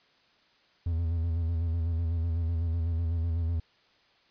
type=tone with vibrato; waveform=triangle; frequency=83.2 Hz; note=E2; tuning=17 cents sharp; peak=-24 dBFS; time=0.86-3.6 s; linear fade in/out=5 ms; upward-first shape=square; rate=8 Hz; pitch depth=43 cents each way; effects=white hiss -64 dBFS RMS until 4.3 s + resampled to 11025 Hz

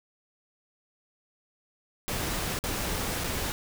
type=noise with dropouts; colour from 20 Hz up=pink; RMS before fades=-31 dBFS; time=2.08-3.52 s; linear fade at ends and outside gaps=0 ms; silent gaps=2.589-2.639 / 3.238-3.243 s; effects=none

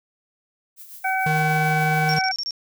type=noise with tremolo; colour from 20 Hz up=violet; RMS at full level=-39 dBFS; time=0.76-2.14 s; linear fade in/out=50 ms; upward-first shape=sine; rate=6.8 Hz; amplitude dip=55%
type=harmonic tone; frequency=759 Hz; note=F#5; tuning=44 cents sharp; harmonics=1 / 2 / 3; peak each=-22 / -25 / -27 dBFS; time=1.04-2.32 s; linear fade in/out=10 ms
type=tone; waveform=square; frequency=155.7 Hz; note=D#3; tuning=2 cents sharp; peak=-22 dBFS; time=1.26-2.19 s; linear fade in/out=5 ms
type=tone bursts; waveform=sine; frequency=5510 Hz; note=F8; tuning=24 cents flat; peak=-24 dBFS; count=6; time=2.09-2.508 s; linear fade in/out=0 ms; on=48 ms; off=26 ms
effects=none

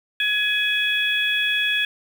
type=harmonic tone; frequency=841 Hz; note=G#5; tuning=22 cents sharp; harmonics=2 / 3 / 4; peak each=-23 / -23 / -23 dBFS; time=0.2-1.85 s; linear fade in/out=2 ms; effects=7-bit

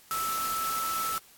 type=tone in noise; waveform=sine; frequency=1316 Hz; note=E6; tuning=3 cents flat; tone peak=-29 dBFS; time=0.11-1.18 s; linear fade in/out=0 ms; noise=white; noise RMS=-35 dBFS; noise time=0.11-1.18 s; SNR=+3 dB; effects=white hiss -56 dBFS RMS until 1.37 s + AAC 64 kbps

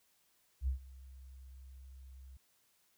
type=tone with ADSR envelope; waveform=sine; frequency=65.5 Hz; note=C2; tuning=2 cents sharp; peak=-29 dBFS; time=0.61-2.37 s; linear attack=65 ms; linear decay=110 ms; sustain=-21 dB; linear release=3 ms; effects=white hiss -73 dBFS RMS until 2.97 s

